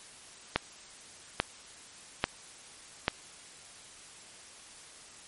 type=click train; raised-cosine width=0.3 ms; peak=-8 dBFS; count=4; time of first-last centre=0.56-3.081 s; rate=1.19 Hz; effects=white hiss -51 dBFS RMS until 5.27 s + MP3 48 kbps